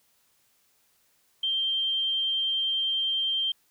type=tone; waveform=sine; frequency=3155 Hz; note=G7; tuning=10 cents sharp; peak=-24 dBFS; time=1.43-3.52 s; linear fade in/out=5 ms; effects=white hiss -67 dBFS RMS until 3.7 s